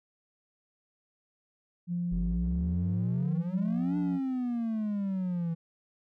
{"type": "tone with pitch glide", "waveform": "sine", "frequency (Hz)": [174.61, 177.25], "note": ["F3", "F3"], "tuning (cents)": [0, 26], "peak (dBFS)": -28, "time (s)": [1.87, 4.2], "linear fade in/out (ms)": 50, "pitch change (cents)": 26, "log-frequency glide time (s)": [2.16, 3]}
{"type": "exponential two-way sweep", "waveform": "triangle", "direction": "up then down", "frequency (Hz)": [43.65, 293.7, 163.8], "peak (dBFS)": -26, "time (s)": [2.11, 5.55], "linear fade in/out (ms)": 20, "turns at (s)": 3.97}
{"effects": ["tanh soft clip ceiling -21 dBFS"]}